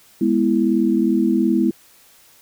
sine chord, E major, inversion first, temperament equal, 207.7 / 246.9 / 329.6 Hz, G#3 / B3 / E4, 0 / 0 / 0 cents, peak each -19 / -19 / -18 dBFS, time 0.21-1.71 s, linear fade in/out 5 ms, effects white hiss -51 dBFS RMS until 2.41 s

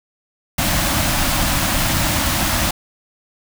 pink band-stop noise, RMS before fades -18 dBFS, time 0.58-2.71 s, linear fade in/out 5 ms, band 340 to 540 Hz, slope 96 dB/octave, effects none

